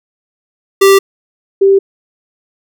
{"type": "tone pair in turn", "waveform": ["square", "sine"], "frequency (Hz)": [391.4, 391.4], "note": ["G4", "G4"], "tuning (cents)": [-3, -3], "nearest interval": "unison", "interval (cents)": 0, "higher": "neither", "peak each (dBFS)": -4, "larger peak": "neither", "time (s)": [[0.81, 0.99], [1.61, 1.79]], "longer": "neither", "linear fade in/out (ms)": 10, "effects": []}